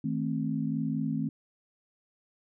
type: chord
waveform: sine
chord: A diminished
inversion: second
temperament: just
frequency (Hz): 158.4 / 220 / 264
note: Eb3 / A3 / C4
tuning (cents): +31 / 0 / +16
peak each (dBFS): -32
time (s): 0.04-1.29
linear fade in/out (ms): 5
effects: none